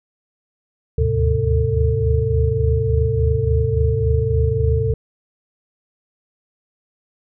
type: tone cluster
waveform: sine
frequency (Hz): 73.8 / 77.3 / 103.8 / 127.8 / 447.5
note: D2 / D#2 / G#2 / C3 / A4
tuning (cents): +9 / -11 / 0 / -40 / +29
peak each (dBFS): -21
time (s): 0.98-4.94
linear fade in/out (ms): 5
effects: none